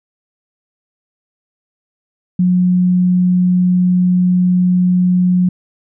sine tone, 180.7 Hz, F#3, 41 cents flat, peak -9 dBFS, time 2.39-5.49 s, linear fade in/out 5 ms, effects none

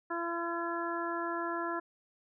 harmonic tone, 339.2 Hz, E4, 50 cents sharp, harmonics 1 / 2 / 3 / 4 / 5, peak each -37 / -40 / -38 / -39 / -41 dBFS, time 0.1-1.8 s, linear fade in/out 10 ms, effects none

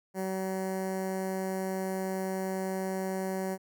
15% pulse tone with notch filter, 189.5 Hz, F#3, 42 cents sharp, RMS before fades -33 dBFS, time 0.14-3.58 s, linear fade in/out 50 ms, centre 3400 Hz, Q 0.58, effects none

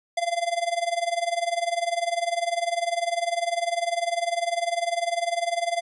square tone with tremolo, 687 Hz, F5, 29 cents flat, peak -21 dBFS, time 0.17-5.81 s, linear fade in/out 5 ms, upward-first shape sine, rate 20 Hz, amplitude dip 85%, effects resampled to 24000 Hz

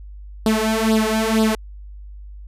sawtooth tone with flanger, 220 Hz, A3, in tune, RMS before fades -18 dBFS, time 0.46-1.55 s, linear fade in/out 2 ms, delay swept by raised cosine 0.22 to 3.32 ms, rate 2.1 Hz, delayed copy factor +0.85, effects added 50 Hz sine -34 dBFS peak until 2.47 s + resampled to 32000 Hz

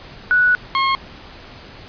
sine / sawtooth tone pair in turn, 1474 / 1077.5 Hz, F#6 / C#6, -7 / -49 cents, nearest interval perfect fourth, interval 542 cents, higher first, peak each -11 dBFS, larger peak neither, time 0.31-0.55 / 0.75-0.95 s, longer first, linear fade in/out 0 ms, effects pink hiss -39 dBFS RMS until 1.88 s + resampled to 11025 Hz

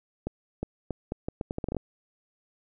accelerating click train, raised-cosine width 2 ms, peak -17 dBFS, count 13, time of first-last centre 0.27-1.767 s, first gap 360 ms, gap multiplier 0.77, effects none

